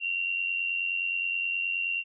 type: tone with amplitude modulation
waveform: sine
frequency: 2754 Hz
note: F7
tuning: 25 cents flat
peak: -24 dBFS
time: 0-2.04 s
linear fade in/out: 50 ms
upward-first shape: sine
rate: 89.5 Hz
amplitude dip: 60%
effects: none